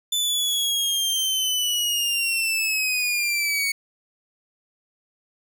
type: linear sweep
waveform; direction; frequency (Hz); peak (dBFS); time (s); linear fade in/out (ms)
sawtooth; down; 3520 to 2219; -18; 0.12-3.72; 5
effects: none